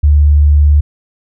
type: tone with vibrato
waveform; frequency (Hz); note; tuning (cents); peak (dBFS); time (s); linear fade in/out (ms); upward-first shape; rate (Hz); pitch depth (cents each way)
sine; 73.5; D2; +2; -4; 0.03-0.81; 10; triangle; 18; 13
effects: none